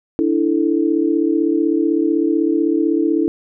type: chord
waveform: sine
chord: D suspended second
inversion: none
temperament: equal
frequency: 293.7 / 329.6 / 440 Hz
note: D4 / E4 / A4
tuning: 0 / 0 / 0 cents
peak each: -18 / -16 / -22 dBFS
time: 0.19-3.28 s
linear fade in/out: 0 ms
effects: none